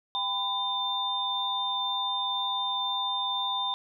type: tone cluster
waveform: sine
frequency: 790 / 1003 / 3599 Hz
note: G5 / B5 / A7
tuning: +13 / +26 / +38 cents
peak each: -35 / -32 / -29 dBFS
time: 0.15-3.74 s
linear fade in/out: 0 ms
effects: none